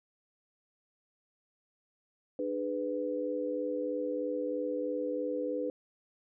sine chord, G# diminished, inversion second, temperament just, 299 / 415.3 / 498.4 Hz, D4 / G#4 / B4, +31 / 0 / +16 cents, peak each -36 / -39 / -33 dBFS, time 2.39-5.7 s, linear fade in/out 2 ms, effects none

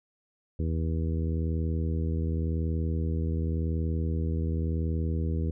harmonic tone, 80.9 Hz, E2, 32 cents flat, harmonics 1 / 2 / 3 / 4 / 5 / 6, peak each -27 / -33 / -37 / -39 / -41 / -43 dBFS, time 0.59-5.51 s, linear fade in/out 5 ms, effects none

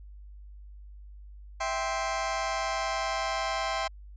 sawtooth chord, C major, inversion first, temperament just, 654.1 / 784.9 / 1046.5 Hz, E5 / G5 / C6, -14 / +2 / 0 cents, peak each -29 dBFS, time 1.6-3.88 s, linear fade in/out 10 ms, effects added 50 Hz sine -44 dBFS peak until 4.16 s + resampled to 16000 Hz

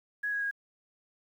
sine tone with pitch steps, 1670 / 1653.7 / 1637.5 Hz, G#6 / G#6 / G#6, +9 / -8 / -25 cents, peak -29 dBFS, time 0.23-0.512 s, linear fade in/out 10 ms, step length 94 ms, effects 10-bit

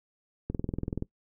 click train, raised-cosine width 3 ms, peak -18 dBFS, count 12, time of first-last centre 0.5-1.024 s, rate 21 Hz, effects noise-tail reverb RT60 0.1 s tail -21 dB re dry

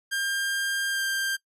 sawtooth tone with pitch glide, 1600 to 1586.2 Hz, G6 to G6, +35 to +20 cents, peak -22 dBFS, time 0.11-1.37 s, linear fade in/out 20 ms, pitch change -15 cents, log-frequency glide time 0.9-1.02 s, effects noise-tail reverb RT60 0.1 s tail -21 dB re dry + resampled to 32000 Hz

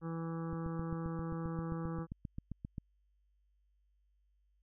harmonic tone, 164.81 Hz, E3, in tune, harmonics 1 / 2 / 3 / 5 / 6 / 7 / 8 / 9 / 10, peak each -38 / -44 / -47 / -53 / -58 / -51 / -55 / -61 / -63 dBFS, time 0.01-2.07 s, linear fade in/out 50 ms
click train, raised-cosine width 5 ms, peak -29 dBFS, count 18, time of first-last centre 0.53-2.782 s, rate 7.55 Hz
effects added 50 Hz sine -70 dBFS peak until 4.62 s

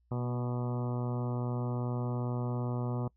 harmonic tone with a mistuned harmonic, 122.7 Hz, B2, 11 cents flat, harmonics 1 / 2 / 3 / 4 / 5 / 6 / 7 / 8 / 9 / 10, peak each -32 / -38 / -42 / -44 / -46 / -48 / -49 / -50 / -51 / -52 dBFS, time 0.11-3.08 s, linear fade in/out 5 ms, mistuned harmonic 2, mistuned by -16 cents, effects noise-tail reverb RT60 0.1 s tail -24 dB re dry + added 60 Hz sine -67 dBFS peak until 3.16 s

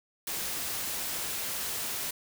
white noise, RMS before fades -34 dBFS, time 0.27-2.11 s, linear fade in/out 5 ms, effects none

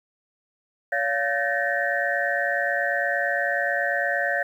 sine tone cluster, 568 / 696 / 1537 / 1749 / 1858 Hz, C#5 / F5 / G6 / A6 / A#6, +42 / -6 / -35 / -11 / -6 cents, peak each -28 dBFS, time 0.92-4.43 s, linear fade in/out 5 ms, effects 9-bit

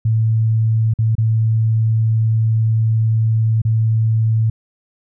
sine tone with dropouts, 111.4 Hz, A2, 22 cents sharp, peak -12 dBFS, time 0.05-4.5 s, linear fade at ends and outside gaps 5 ms, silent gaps 0.938-0.987 / 1.153-1.181 / 3.618-3.65 s, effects none

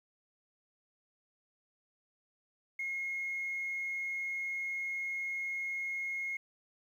sine tone, 2156 Hz, C#7, 49 cents flat, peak -33 dBFS, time 2.79-6.37 s, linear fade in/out 5 ms, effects tanh soft clip ceiling -30 dBFS + 11-bit

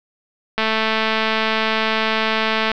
click train, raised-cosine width 0.3 ms, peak -3 dBFS, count 471, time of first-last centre 0.58-2.716 s, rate 220 Hz, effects low-pass 5000 Hz 12 dB/octave

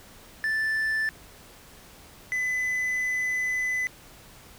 triangle tone pair in turn, 1761 / 2007 Hz, A6 / B6, +1 / +27 cents, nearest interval major second, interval 226 cents, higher second, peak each -22 / -23 dBFS, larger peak first, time 0.44-1.09 / 2.32-3.87 s, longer second, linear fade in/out 0 ms, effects pink hiss -50 dBFS RMS until 4.58 s

